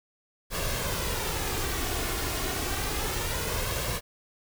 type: noise with flanger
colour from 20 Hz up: pink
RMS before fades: -30 dBFS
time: 0.5-4.01 s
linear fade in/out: 50 ms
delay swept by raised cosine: 1.8 to 2.8 ms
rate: 0.29 Hz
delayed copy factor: +0.5
effects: none